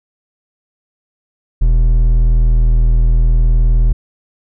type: tone with hard clipping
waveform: triangle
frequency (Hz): 40.29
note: E1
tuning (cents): -39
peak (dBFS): -9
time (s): 1.61-3.93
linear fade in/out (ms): 10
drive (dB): 10
effects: none